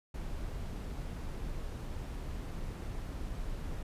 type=noise; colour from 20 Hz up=brown; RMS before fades=-39 dBFS; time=0.14-3.83 s; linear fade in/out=5 ms; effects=resampled to 32000 Hz